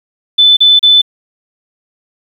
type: tone bursts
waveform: sine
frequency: 3509 Hz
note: A7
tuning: 5 cents flat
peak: -3 dBFS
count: 3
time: 0.38-1.018 s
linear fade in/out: 10 ms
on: 190 ms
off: 34 ms
effects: 7-bit